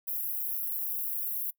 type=high-pass noise; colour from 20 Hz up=white; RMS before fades=-33 dBFS; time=0.07-1.51 s; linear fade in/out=10 ms; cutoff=11000 Hz; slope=96 dB/octave; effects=noise-tail reverb RT60 0.1 s tail -23 dB re dry